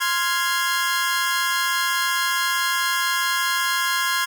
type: chord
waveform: sawtooth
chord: F minor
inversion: second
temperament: equal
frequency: 1046.5 / 1396.9 / 1661.2 Hz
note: C6 / F6 / Ab6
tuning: 0 / 0 / 0 cents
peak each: -20 / -23 / -20 dBFS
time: 0-4.26 s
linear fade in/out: 20 ms
effects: none